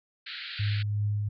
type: band-pass noise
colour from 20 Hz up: white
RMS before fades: -39 dBFS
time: 0.26-0.83 s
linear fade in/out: 10 ms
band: 1400 to 4500 Hz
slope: 96 dB/octave
type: tone with tremolo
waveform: sine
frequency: 103.83 Hz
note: G#2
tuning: in tune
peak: -24 dBFS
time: 0.59-1.29 s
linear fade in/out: 10 ms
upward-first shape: triangle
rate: 2.7 Hz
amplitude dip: 30%
effects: none